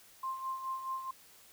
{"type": "tone with tremolo", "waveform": "sine", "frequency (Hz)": 1053, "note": "C6", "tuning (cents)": 11, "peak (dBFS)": -33, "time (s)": [0.23, 1.11], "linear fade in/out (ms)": 5, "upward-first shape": "sine", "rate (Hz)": 4.7, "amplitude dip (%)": 60, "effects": ["white hiss -59 dBFS RMS until 1.52 s"]}